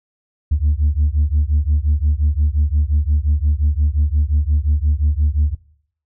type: beating tone pair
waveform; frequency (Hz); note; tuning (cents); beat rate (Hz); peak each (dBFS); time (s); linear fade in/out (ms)
sine; 71.7 / 77.4; D2 / D#2; -41 / -9; 5.7; -15; 0.51-5.55; 10
effects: noise-tail reverb RT60 0.6 s tail -19 dB re dry + tanh soft clip ceiling -9 dBFS